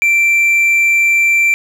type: tone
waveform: triangle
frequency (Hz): 2349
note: D7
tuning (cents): 0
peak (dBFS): -7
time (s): 0.02-1.54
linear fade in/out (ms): 0
effects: none